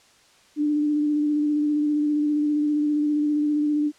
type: tone with vibrato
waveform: sine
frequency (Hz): 297.3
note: D4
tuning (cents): +21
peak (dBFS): -19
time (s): 0.56-3.92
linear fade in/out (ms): 50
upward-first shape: square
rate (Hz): 15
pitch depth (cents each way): 16
effects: white hiss -56 dBFS RMS until 3.98 s + low-pass 7000 Hz 12 dB/octave